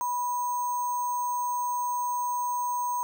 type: tone with sample-and-hold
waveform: sine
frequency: 980 Hz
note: B5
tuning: 14 cents flat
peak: -26 dBFS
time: 0.01-3.03 s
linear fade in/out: 0 ms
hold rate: 7350 Hz
effects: none